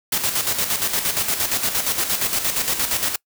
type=noise with tremolo; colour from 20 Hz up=white; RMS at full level=-20 dBFS; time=0.12-3.16 s; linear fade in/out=5 ms; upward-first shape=square; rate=8.6 Hz; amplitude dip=55%; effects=noise-tail reverb RT60 0.1 s tail -25 dB re dry